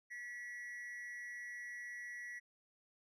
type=tone with amplitude modulation; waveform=triangle; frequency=1941 Hz; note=B6; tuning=31 cents flat; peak=-40 dBFS; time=0.1-2.4 s; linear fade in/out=20 ms; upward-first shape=sine; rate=216 Hz; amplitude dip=65%; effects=none